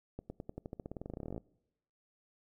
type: accelerating click train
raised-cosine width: 2 ms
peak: -28 dBFS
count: 25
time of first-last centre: 0.19-1.379 s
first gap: 110 ms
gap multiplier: 0.92
effects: noise-tail reverb RT60 0.9 s tail -24 dB re dry